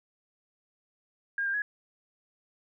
sine tone with pitch steps, 1616 / 1593 / 1675 Hz, G#6 / G6 / G#6, -48 / +27 / +14 cents, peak -27 dBFS, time 1.38-1.62 s, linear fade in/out 2 ms, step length 80 ms, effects none

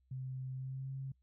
sine tone with pitch glide, 130.2 to 134.33 Hz, C3 to C3, -8 to +46 cents, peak -39 dBFS, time 0.11-1.12 s, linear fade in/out 5 ms, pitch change +54 cents, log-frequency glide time 0.53-0.92 s, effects noise-tail reverb RT60 0.1 s tail -26 dB re dry + added 64 Hz sine -70 dBFS peak until 1.22 s

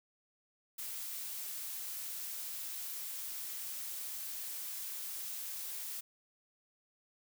blue noise, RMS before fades -42 dBFS, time 0.78-6.01 s, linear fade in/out 10 ms, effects none

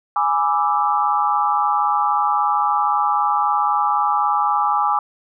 sine chord, E dominant seventh, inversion first, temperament equal, 830.6 / 987.8 / 1174.7 / 1318.5 Hz, G#5 / B5 / D6 / E6, 0 / 0 / 0 / 0 cents, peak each -19 / -24 / -19 / -25 dBFS, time 0.16-4.99 s, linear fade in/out 2 ms, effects none

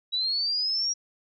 sine linear sweep, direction up, 3872 to 5700 Hz, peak -24 dBFS, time 0.12-0.94 s, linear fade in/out 20 ms, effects none

